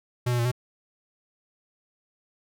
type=tone with pitch steps; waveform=square; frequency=123.1 / 121.7 / 117.9 / 124.4 Hz; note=B2 / B2 / A#2 / B2; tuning=-5 / -25 / +20 / +13 cents; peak=-23 dBFS; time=0.26-0.516 s; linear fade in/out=10 ms; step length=64 ms; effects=none